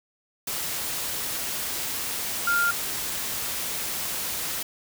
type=tone in noise; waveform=sine; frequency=1400 Hz; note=F6; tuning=4 cents sharp; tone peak=-20 dBFS; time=2.47-2.71 s; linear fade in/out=5 ms; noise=white; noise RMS=-30 dBFS; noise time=0.47-4.63 s; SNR=+7 dB; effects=none